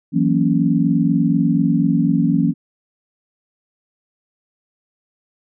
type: chord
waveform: sine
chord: F# dominant seventh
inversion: third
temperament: equal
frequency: 164.81 / 185 / 233.1 / 277.2 Hz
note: E3 / F#3 / A#3 / C#4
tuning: 0 / 0 / 0 / 0 cents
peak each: -18 / -20 / -19 / -18 dBFS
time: 0.12-2.54 s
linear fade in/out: 50 ms
effects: none